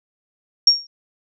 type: tone with exponential decay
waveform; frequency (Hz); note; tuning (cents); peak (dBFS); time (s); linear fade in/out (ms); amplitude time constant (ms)
sine; 5550; F8; -12; -5; 0.67-0.87; 5; 42
effects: none